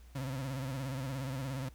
35% pulse tone with vibrato, 133.2 Hz, C3, 31 cents sharp, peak -34 dBFS, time 0.15-1.69 s, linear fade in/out 5 ms, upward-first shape sine, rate 17 Hz, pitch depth 93 cents each way, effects added 60 Hz sine -52 dBFS peak until 1.74 s + pink hiss -65 dBFS RMS until 1.74 s

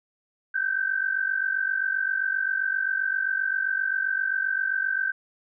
sine tone pair together, 1530 / 1577.6 Hz, G6 / G6, -42 / +11 cents, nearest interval minor second, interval 53 cents, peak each -26 dBFS, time 0.54-5.12 s, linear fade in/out 10 ms, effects none

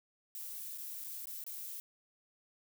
violet noise with dropouts, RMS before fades -44 dBFS, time 0.35-1.8 s, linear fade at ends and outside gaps 0 ms, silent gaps 0.776-0.783 / 1.04-1.045 / 1.256-1.271 / 1.439-1.465 s, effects none

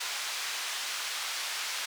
white band-pass noise, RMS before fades -35 dBFS, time 0-1.86 s, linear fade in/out 10 ms, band 950 to 5400 Hz, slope 12 dB/octave, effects none

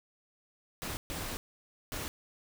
pink noise bursts at uneven times, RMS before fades -38 dBFS, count 3, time 0.82-0.97 / 1.1-1.37 / 1.92-2.08 s, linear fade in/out 0 ms, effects none

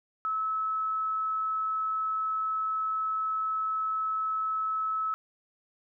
sine tone, 1298 Hz, E6, 27 cents flat, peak -27 dBFS, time 0.25-5.14 s, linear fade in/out 0 ms, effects none

